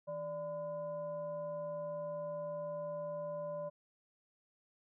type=tone with frequency modulation; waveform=sine; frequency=587.3 Hz; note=D5; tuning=in tune; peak=-38 dBFS; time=0.07-3.7 s; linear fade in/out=20 ms; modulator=425 Hz; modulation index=0.54; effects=none